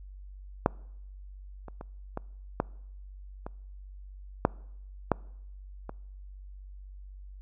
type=clicks; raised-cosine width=1 ms; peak=-7 / -28 / -26 / -19 / -11 / -23 / -6 / -8 / -23 dBFS; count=9; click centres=0.661 / 1.683 / 1.811 / 2.174 / 2.601 / 3.465 / 4.451 / 5.117 / 5.894 s; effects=noise-tail reverb RT60 0.8 s tail -25 dB re dry + added 48 Hz sine -43 dBFS peak until 7.41 s